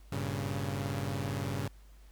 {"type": "chord", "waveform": "sawtooth", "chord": "G diminished", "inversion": "none", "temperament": "equal with one note detuned", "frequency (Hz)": [98, 115.6, 138.59], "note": ["G2", "Bb2", "Db3"], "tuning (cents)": [0, -14, 0], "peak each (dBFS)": [-32, -37, -32], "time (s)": [0.12, 1.68], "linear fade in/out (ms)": 5, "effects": ["added 50 Hz sine -52 dBFS peak until 2.11 s", "pink hiss -65 dBFS RMS until 2.11 s"]}